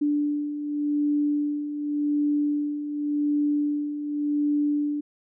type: beating tone pair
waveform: sine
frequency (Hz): 292.7 / 293.58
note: D4 / D4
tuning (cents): -6 / 0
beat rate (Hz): 0.88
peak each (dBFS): -30 / -23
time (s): 0.01-5.01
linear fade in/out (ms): 10
effects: none